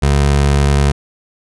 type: tone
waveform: 25% pulse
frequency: 70.7 Hz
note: C#2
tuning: 35 cents sharp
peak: -6 dBFS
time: 0.02-0.92 s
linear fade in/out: 10 ms
effects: resampled to 24000 Hz